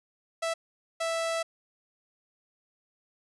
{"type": "tone bursts at uneven times", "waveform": "sawtooth", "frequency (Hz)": 659.3, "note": "E5", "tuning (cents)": 0, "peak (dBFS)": -24, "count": 2, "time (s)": [[0.42, 0.54], [1, 1.43]], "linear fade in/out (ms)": 10, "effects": ["resampled to 24000 Hz"]}